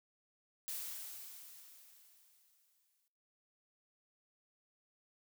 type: noise with exponential decay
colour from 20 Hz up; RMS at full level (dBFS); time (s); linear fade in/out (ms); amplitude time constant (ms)
blue; -41; 0.68-3.08; 0; 520
effects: noise-tail reverb RT60 1.0 s tail -22 dB re dry